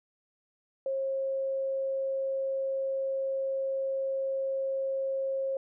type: tone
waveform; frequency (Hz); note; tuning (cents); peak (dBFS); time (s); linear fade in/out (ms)
sine; 538; C5; +48; -28; 0.86-5.57; 2
effects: none